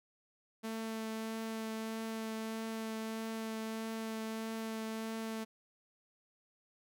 sawtooth tone with vibrato, 222.3 Hz, A3, 18 cents sharp, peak -34 dBFS, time 0.63-5.45 s, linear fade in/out 20 ms, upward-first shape triangle, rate 1.6 Hz, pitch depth 12 cents each way, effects none

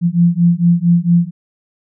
sine beating tone pair, 170 / 174.4 Hz, F3 / F3, -46 / -2 cents, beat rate 4.4 Hz, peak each -12 dBFS, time 0.01-1.31 s, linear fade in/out 50 ms, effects none

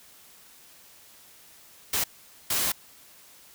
white noise bursts at uneven times, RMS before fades -26 dBFS, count 2, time 1.93-2.04 / 2.5-2.72 s, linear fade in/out 5 ms, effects white hiss -53 dBFS RMS until 3.54 s

